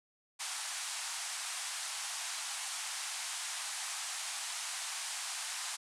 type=band-pass noise; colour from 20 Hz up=white; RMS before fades=-40 dBFS; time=0.39-5.77 s; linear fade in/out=20 ms; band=710 to 9900 Hz; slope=48 dB/octave; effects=none